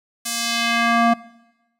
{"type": "tone with band-pass filter sweep", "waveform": "square", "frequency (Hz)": 233.1, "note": "A#3", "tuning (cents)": 0, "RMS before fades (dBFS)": -19, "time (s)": [0.25, 1.14], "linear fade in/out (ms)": 10, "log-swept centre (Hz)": [9000, 770], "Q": 1, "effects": ["noise-tail reverb RT60 1.0 s tail -21 dB re dry"]}